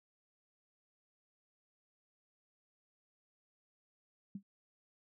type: tone with exponential decay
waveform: sine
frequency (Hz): 197.7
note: G3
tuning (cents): +15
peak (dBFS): -37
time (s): 4.35-4.43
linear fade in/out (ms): 5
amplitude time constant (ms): 17
effects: none